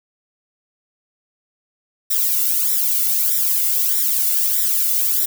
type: noise with flanger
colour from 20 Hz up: violet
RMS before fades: -18 dBFS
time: 2.1-5.26 s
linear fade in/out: 10 ms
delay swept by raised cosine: 0.54 to 1.45 ms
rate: 1.6 Hz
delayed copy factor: +0.9
effects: none